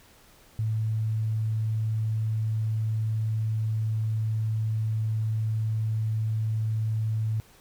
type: tone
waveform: sine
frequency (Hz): 109.9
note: A2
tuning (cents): -2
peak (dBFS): -24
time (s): 0.59-7.4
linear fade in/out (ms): 0
effects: pink hiss -56 dBFS RMS until 7.6 s